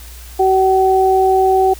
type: tone pair together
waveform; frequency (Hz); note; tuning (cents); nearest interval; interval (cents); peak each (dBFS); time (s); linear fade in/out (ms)
sine; 379.6 / 759.2; F#4 / F#5; +44 / +44; octave; 1200; -12; 0.39-1.74; 10
effects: added 60 Hz sine -33 dBFS peak until 1.79 s + white hiss -39 dBFS RMS until 1.79 s